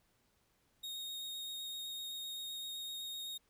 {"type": "tone with vibrato", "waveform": "40% pulse", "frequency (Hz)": 3729, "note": "A#7", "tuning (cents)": 0, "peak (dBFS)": -40, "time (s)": [0.83, 3.38], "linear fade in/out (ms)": 10, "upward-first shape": "square", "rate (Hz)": 7.8, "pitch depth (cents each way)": 9, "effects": ["pink hiss -75 dBFS RMS until 3.49 s"]}